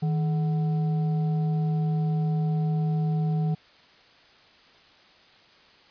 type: tone with frequency modulation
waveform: sine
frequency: 157.9 Hz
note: D#3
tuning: 26 cents sharp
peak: -22 dBFS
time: 0.02-3.55 s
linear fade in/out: 10 ms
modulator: 585 Hz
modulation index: 0.28
effects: white hiss -55 dBFS RMS until 5.9 s + resampled to 11025 Hz